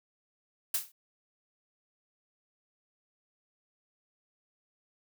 blue noise with exponential decay, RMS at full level -25 dBFS, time 0.74-0.92 s, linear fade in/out 5 ms, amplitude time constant 38 ms, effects none

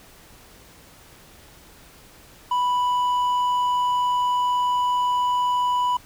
triangle tone with hard clipping, 987.8 Hz, B5, in tune, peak -20 dBFS, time 2.51-5.97 s, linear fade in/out 5 ms, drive 7 dB, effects pink hiss -49 dBFS RMS until 6.05 s

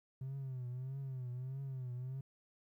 triangle tone with vibrato, 130 Hz, C3, 11 cents flat, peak -37 dBFS, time 0.21-2.21 s, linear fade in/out 5 ms, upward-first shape triangle, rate 1.6 Hz, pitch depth 110 cents each way, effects tanh soft clip ceiling -35 dBFS + 13-bit

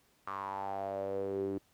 sawtooth tone with band-pass filter sweep, 98 Hz, G2, in tune, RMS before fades -37 dBFS, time 0.27-1.58 s, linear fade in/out 0 ms, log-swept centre 1200 to 330 Hz, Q 6.8, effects pink hiss -69 dBFS RMS until 1.73 s + high-pass 60 Hz 12 dB/octave

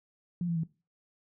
sine tone with pitch steps, 175.3 / 168.55 / 162.06 Hz, F3 / E3 / E3, +7 / +39 / -29 cents, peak -28 dBFS, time 0.41-0.635 s, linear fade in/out 2 ms, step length 75 ms, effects noise-tail reverb RT60 0.3 s tail -18 dB re dry

